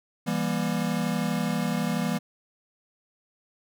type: tone cluster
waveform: square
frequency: 166.3 / 198.5 / 239.4 Hz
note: E3 / G3 / A#3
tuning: +16 / +22 / +46 cents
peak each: -30 dBFS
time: 0.26-2.19 s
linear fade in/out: 20 ms
effects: none